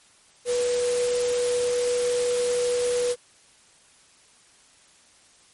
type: tone in noise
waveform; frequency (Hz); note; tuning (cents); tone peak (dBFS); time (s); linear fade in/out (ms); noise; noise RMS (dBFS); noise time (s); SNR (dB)
sine; 488.6; B4; -19; -21; 0.45-3.16; 50; white; -32; 0.45-3.16; +8
effects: white hiss -56 dBFS RMS until 5.53 s + MP3 48 kbps